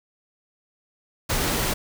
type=noise; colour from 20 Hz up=pink; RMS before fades=-24 dBFS; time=1.29-1.74 s; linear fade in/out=10 ms; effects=none